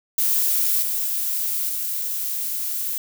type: noise with level steps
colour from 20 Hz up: violet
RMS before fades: -20 / -24 / -26 dBFS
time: 0.18-2.98 s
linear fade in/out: 2 ms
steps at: 0.82 / 1.69 s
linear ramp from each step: 5 ms
effects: none

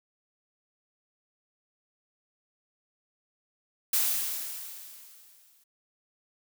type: noise with exponential decay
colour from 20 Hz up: blue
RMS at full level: -24 dBFS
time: 3.93-5.64 s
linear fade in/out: 5 ms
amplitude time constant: 370 ms
effects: none

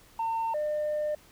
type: tone pair in turn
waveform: sine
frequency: 906 / 602.2 Hz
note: A#5 / D5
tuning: -50 / +43 cents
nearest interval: perfect fifth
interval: 707 cents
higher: first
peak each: -25 dBFS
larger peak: neither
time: 0.19-0.54 / 0.54-1.15 s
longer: second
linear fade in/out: 5 ms
effects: tanh soft clip ceiling -25 dBFS + pink hiss -57 dBFS RMS until 1.31 s

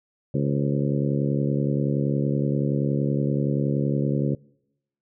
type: harmonic tone with a mistuned harmonic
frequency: 70.6 Hz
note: C#2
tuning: 32 cents sharp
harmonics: 2 / 3 / 4 / 5 / 6 / 7 / 8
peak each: -23 / -27 / -29 / -31 / -33 / -34 / -35 dBFS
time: 0.34-4.35 s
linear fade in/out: 5 ms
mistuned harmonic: 8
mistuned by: -75 cents
effects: noise-tail reverb RT60 0.9 s tail -26 dB re dry

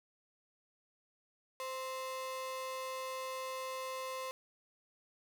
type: ring-modulated tone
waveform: 45% pulse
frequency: 784 Hz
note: G5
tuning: in tune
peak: -36 dBFS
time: 1.6-4.31 s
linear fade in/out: 0 ms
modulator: 264 Hz
effects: none

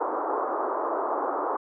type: band-pass noise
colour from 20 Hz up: white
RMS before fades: -28 dBFS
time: 0-1.57 s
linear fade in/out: 10 ms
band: 310 to 1200 Hz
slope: 48 dB/octave
effects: none

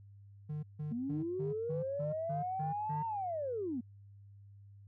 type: tone bursts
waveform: triangle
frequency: 150.5 Hz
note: D3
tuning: 43 cents sharp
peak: -34 dBFS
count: 9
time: 0.49-3.03 s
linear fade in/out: 10 ms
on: 140 ms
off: 160 ms
type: linear two-way sweep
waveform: sine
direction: up then down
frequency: 221.9 to 920 to 221.9 Hz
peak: -34 dBFS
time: 0.91-3.81 s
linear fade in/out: 10 ms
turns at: 3.05 s
effects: tanh soft clip ceiling -26 dBFS + added 100 Hz sine -53 dBFS peak until 4.87 s

